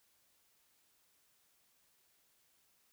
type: silence
effects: white hiss -73 dBFS RMS until 2.92 s